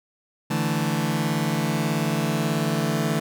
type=chord; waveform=sawtooth; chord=D suspended second; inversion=none; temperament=just; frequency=146.83 / 165.19 / 220.2 Hz; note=D3 / E3 / A3; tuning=0 / +4 / +2 cents; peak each=-22 dBFS; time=0.5-3.2 s; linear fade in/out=10 ms; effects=none